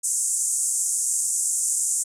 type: band-pass noise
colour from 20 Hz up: white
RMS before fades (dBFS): -24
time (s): 0.03-2.04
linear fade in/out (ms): 20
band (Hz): 6800 to 9400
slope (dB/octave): 48
effects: none